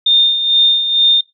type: tone with tremolo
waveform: sine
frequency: 3633 Hz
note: A#7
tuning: 45 cents flat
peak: -6 dBFS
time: 0.06-1.21 s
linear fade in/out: 5 ms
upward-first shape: sine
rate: 2.2 Hz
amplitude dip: 60%
effects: noise-tail reverb RT60 0.2 s tail -19 dB re dry